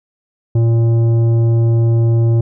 sine tone with tanh clipping, 115.4 Hz, A#2, 17 cents flat, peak -11 dBFS, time 0.55-2.41 s, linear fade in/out 5 ms, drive 10 dB, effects none

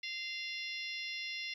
harmonic tone with a mistuned harmonic, 694 Hz, F5, 11 cents flat, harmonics 3 / 4 / 5 / 6 / 7 / 8, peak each -42 / -44 / -46 / -48 / -49 / -50 dBFS, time 0.03-1.54 s, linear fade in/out 5 ms, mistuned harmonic 7, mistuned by +69 cents, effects 12-bit

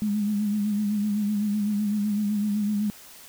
sine tone with vibrato, 207.7 Hz, G#3, in tune, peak -22 dBFS, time 0.02-2.9 s, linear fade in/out 0 ms, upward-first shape sine, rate 7.9 Hz, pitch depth 47 cents each way, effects white hiss -47 dBFS RMS until 3.28 s

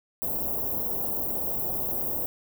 white band-stop noise, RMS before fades -29 dBFS, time 0.22-2.26 s, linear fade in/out 0 ms, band 760 to 15000 Hz, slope 24 dB/octave, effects none

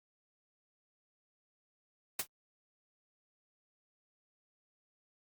white noise with exponential decay, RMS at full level -28 dBFS, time 2.19-2.27 s, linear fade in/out 5 ms, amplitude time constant 17 ms, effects Opus 48 kbps

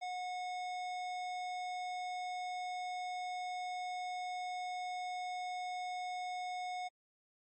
sine tone with tanh clipping, 728 Hz, F#5, 28 cents flat, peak -40 dBFS, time 0.01-6.89 s, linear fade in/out 20 ms, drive 18 dB, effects MP3 32 kbps

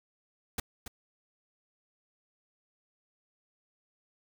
pink noise with echo, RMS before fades -32 dBFS, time 0.58-0.6 s, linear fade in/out 5 ms, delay 280 ms, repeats 1, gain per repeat -9 dB, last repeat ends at 0.88 s, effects none

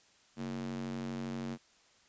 square tone with high-pass filter, 46.27 Hz, F#1, 1 cent sharp, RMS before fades -39 dBFS, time 0.36-1.58 s, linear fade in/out 50 ms, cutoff 200 Hz, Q 3.5, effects white hiss -65 dBFS RMS until 2.08 s + resampled to 16000 Hz

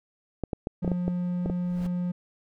clicks, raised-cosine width 2 ms, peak -15 dBFS, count 9, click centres 0.437 / 0.532 / 0.671 / 0.847 / 0.878 / 0.917 / 1.08 / 1.46 / 1.499 s
triangle tone, 177.8 Hz, F3, 31 cents sharp, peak -24 dBFS, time 0.82-2.12 s, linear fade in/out 10 ms
brown noise with exponential growth, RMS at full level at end -34 dBFS, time 1.53-1.87 s, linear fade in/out 5 ms, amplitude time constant 73 ms
effects none

